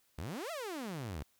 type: exponential two-way sweep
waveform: sawtooth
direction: up then down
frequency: 64.9 to 699 to 64.9 Hz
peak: -35 dBFS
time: 0.18-1.23 s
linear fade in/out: 5 ms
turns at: 0.51 s
effects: white hiss -72 dBFS RMS until 1.39 s